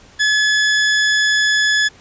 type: tone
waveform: sawtooth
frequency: 1709 Hz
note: G#6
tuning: 49 cents sharp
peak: -9 dBFS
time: 0.19-1.89 s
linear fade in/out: 20 ms
effects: pink hiss -46 dBFS RMS until 2 s + resampled to 16000 Hz